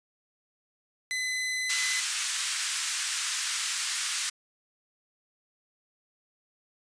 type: tone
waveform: sawtooth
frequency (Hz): 2019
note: B6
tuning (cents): +38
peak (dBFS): -25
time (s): 1.11-2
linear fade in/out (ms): 0
type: band-pass noise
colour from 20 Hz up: white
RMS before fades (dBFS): -31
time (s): 1.69-4.3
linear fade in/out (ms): 10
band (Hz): 1300 to 9100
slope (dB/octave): 24
effects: resampled to 22050 Hz